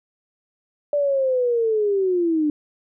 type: linear sweep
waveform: sine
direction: down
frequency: 587.3 to 293.5 Hz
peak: -17 dBFS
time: 0.93-2.5 s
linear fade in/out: 2 ms
effects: none